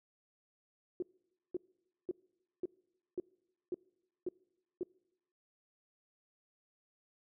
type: tone bursts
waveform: sine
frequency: 359 Hz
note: F4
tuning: 48 cents sharp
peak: -33 dBFS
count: 8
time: 1-4.832 s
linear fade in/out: 2 ms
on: 24 ms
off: 520 ms
effects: noise-tail reverb RT60 0.9 s tail -25 dB re dry